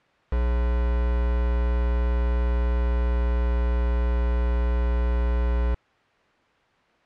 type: tone with quantisation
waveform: triangle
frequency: 59.9 Hz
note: A#1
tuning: 48 cents sharp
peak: -18 dBFS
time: 0.32-5.75 s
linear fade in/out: 5 ms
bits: 5
effects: white hiss -60 dBFS RMS until 7.05 s + low-pass 2000 Hz 12 dB/octave